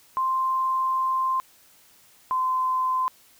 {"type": "tone pair in turn", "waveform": "sine", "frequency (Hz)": [1046.5, 1030.3], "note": ["C6", "C6"], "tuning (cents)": [0, -27], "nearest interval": "unison", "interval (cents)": 27, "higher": "first", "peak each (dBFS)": -21, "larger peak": "neither", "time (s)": [[0.17, 1.4], [2.31, 3.08]], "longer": "first", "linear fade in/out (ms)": 0, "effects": ["white hiss -56 dBFS RMS until 3.39 s"]}